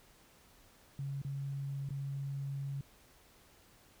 sine tone with dropouts, 138.59 Hz, C#3, in tune, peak -36 dBFS, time 0.99-2.81 s, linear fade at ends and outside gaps 2 ms, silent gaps 1.217-1.248 / 1.89-1.905 s, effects pink hiss -63 dBFS RMS until 4 s

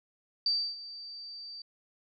sine tone with ADSR envelope, 4643 Hz, D8, 21 cents flat, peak -24 dBFS, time 0.46-1.62 s, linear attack 3 ms, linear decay 290 ms, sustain -17 dB, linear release 4 ms, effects none

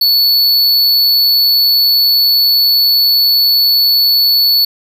square tone, 4435 Hz, C#8, in tune, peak -8 dBFS, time 0.01-4.65 s, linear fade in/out 5 ms, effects none

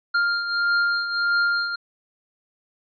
square beating tone pair, 1400 / 1401.6 Hz, F6 / F6, +4 / +6 cents, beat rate 1.6 Hz, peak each -21 / -28 dBFS, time 0.14-1.76 s, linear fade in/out 10 ms, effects resampled to 11025 Hz

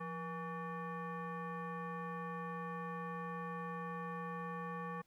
sine tone with frequency modulation, 480.8 Hz, B4, 46 cents flat, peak -40 dBFS, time 0-5.02 s, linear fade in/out 10 ms, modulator 654 Hz, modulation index 1.7, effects pink hiss -75 dBFS RMS until 5.06 s

